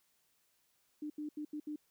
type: tone bursts at uneven times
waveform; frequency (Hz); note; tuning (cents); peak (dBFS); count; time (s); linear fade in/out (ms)
sine; 300; D4; +37; -38; 5; 1.02-1.1 / 1.18-1.29 / 1.37-1.45 / 1.53-1.6 / 1.67-1.76; 5
effects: white hiss -75 dBFS RMS until 1.9 s